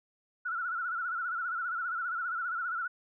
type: tone with vibrato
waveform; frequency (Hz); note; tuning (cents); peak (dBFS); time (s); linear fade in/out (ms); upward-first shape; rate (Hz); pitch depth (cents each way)
sine; 1400; F6; +4; -31; 0.45-2.88; 10; sine; 15; 100
effects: none